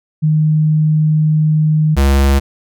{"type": "tone pair in turn", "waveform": ["sine", "square"], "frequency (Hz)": [154.5, 68.82], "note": ["D#3", "C#2"], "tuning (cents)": [-12, -12], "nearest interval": "octave + major second", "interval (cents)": 1400, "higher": "first", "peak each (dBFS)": -9, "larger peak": "neither", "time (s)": [[0.22, 1.96], [1.96, 2.4]], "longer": "first", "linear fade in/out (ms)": 20, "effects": []}